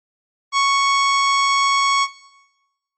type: tone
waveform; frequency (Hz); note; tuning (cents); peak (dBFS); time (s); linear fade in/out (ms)
sawtooth; 1108.7; C#6; 0; -10; 0.52-2.08; 50
effects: noise-tail reverb RT60 1.0 s tail -17 dB re dry + MP3 32 kbps